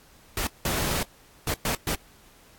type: noise bursts at uneven times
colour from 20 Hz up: pink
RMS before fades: -27 dBFS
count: 5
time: 0.37-0.47 / 0.65-1.03 / 1.47-1.54 / 1.65-1.75 / 1.87-1.95 s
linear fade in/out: 2 ms
effects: pink hiss -55 dBFS RMS until 2.58 s + AAC 64 kbps